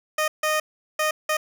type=tone bursts at uneven times; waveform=15% pulse; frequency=617 Hz; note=D#5; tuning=15 cents flat; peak=-14 dBFS; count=4; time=0.18-0.28 / 0.43-0.6 / 0.99-1.11 / 1.29-1.37 s; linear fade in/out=5 ms; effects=none